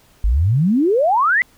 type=exponential sweep; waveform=sine; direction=up; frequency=47.52 to 2073 Hz; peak=-12 dBFS; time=0.24-1.42 s; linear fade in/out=0 ms; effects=pink hiss -53 dBFS RMS until 1.57 s